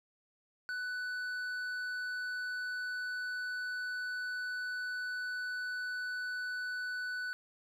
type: tone with hard clipping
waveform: sine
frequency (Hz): 1491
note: F#6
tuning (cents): +13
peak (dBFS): -37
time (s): 0.69-7.33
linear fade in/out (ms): 0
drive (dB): 6
effects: none